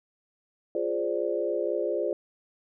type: chord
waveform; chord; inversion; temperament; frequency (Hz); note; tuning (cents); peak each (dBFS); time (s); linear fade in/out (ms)
sine; D half-diminished seventh; first; equal; 349.2 / 415.3 / 523.3 / 587.3; F4 / Ab4 / C5 / D5; 0 / 0 / 0 / 0; -31; 0.75-2.13; 2
effects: none